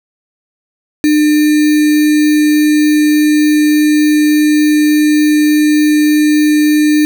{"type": "tone with sample-and-hold", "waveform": "sine", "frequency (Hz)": 301.7, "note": "D4", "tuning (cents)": 47, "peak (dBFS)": -6, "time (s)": [1.04, 7.05], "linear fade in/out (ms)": 0, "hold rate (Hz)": 2100, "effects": []}